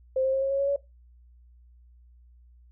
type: tone with pitch steps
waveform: sine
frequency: 523.3 / 529.7 / 536.2 / 542.7 / 549.3 / 556 / 562.8 Hz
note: C5 / C5 / C5 / C#5 / C#5 / C#5 / C#5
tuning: 0 / +21 / +42 / -37 / -16 / +5 / +26 cents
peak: -22 dBFS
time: 0.16-0.762 s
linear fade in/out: 5 ms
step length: 86 ms
effects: noise-tail reverb RT60 0.2 s tail -18 dB re dry + added 60 Hz sine -52 dBFS peak until 2.71 s